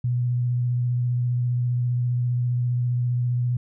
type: tone with vibrato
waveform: sine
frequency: 122.6 Hz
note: B2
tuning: 12 cents flat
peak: -20 dBFS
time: 0.04-3.57 s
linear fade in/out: 5 ms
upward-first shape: sine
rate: 15 Hz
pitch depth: 16 cents each way
effects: none